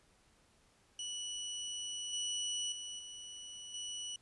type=tone with level steps; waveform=25% pulse; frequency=2949 Hz; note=F#7; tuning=6 cents flat; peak=-36 / -32 / -39 / -43 / -37 dBFS; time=0.99-4.16 s; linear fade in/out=2 ms; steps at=2.13 / 2.72 / 2.99 / 3.74 s; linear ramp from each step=2 ms; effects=pink hiss -69 dBFS RMS until 4.21 s + resampled to 24000 Hz